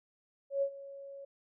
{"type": "tone with ADSR envelope", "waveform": "sine", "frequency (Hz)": 554.4, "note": "C#5", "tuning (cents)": 0, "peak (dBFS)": -26, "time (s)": [0.5, 1.25], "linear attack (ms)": 120, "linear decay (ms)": 76, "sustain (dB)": -18, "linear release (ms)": 7, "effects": []}